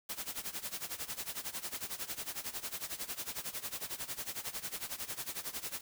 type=noise with tremolo; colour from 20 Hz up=white; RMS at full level=-38 dBFS; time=0.09-5.81 s; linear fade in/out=5 ms; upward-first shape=sine; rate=11 Hz; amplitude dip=85%; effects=none